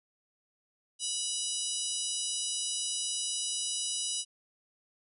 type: harmonic tone with a mistuned harmonic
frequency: 979 Hz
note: B5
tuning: 15 cents flat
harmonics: 3 / 4 / 5 / 6 / 7 / 8 / 9 / 10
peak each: -38 / -40 / -41 / -39 / -43 / -41 / -39 / -39 dBFS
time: 0.99-4.25 s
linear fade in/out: 50 ms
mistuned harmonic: 5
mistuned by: +34 cents
effects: none